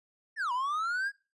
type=linear two-way sweep; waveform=triangle; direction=down then up; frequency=1863 to 951 to 1668 Hz; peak=-27 dBFS; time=0.36-1.12 s; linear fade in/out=50 ms; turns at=0.52 s; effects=noise-tail reverb RT60 0.3 s tail -22 dB re dry + resampled to 24000 Hz